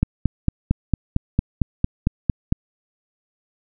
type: click train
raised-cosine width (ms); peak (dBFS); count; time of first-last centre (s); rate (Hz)
5; -4; 12; 0.03-2.524; 4.41
effects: none

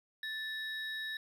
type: tone pair together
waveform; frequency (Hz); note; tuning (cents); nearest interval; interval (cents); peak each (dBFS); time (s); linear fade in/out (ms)
triangle; 1760 / 3803; A6 / A#7; 0 / +34; octave + minor second; 1334; -37 / -40; 0.23-1.17; 2
effects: none

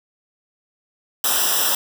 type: noise with comb filter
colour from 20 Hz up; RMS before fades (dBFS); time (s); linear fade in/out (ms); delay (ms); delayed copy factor
white; -19; 1.24-1.75; 2; 0.45; -1
effects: none

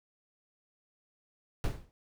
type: noise with exponential decay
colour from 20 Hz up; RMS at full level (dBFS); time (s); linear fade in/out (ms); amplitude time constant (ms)
brown; -26; 1.64-1.91; 0; 57
effects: none

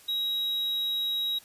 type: tone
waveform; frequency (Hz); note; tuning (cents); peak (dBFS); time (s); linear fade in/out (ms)
triangle; 3825; A#7; +44; -25; 0.08-1.39; 10
effects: white hiss -54 dBFS RMS until 1.44 s + resampled to 32000 Hz

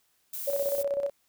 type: noise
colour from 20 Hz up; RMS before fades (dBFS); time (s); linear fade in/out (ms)
violet; -36; 0.33-0.83; 5
type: tone with tremolo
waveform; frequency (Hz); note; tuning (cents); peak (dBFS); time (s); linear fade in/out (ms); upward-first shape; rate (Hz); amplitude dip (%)
sine; 563; C#5; +27; -24; 0.47-1.1; 10; square; 16; 55
effects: white hiss -70 dBFS RMS until 1.28 s

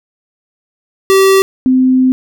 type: tone pair in turn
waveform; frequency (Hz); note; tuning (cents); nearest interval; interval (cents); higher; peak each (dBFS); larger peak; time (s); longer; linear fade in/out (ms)
square / sine; 386.2 / 257.8; G4 / C4; -26 / -26; perfect fifth; 700; first; -6; neither; 1.1-1.42 / 1.66-2.12; second; 0
effects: none

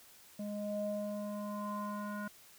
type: tone with low-pass filter sweep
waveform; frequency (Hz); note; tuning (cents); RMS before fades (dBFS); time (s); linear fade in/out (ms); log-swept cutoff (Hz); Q
square; 207; G#3; -5; -39; 0.39-2.28; 5; 490 to 1400; 5.3
effects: white hiss -59 dBFS RMS until 2.58 s

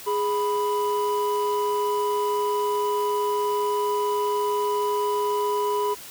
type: tone pair together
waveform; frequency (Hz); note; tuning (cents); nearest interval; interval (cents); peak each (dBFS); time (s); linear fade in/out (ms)
triangle; 415.3 / 987.8; G#4 / B5; 0 / 0; octave + minor third; 1500; -22 / -23; 0.06-5.95; 20
effects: white hiss -41 dBFS RMS until 6.1 s

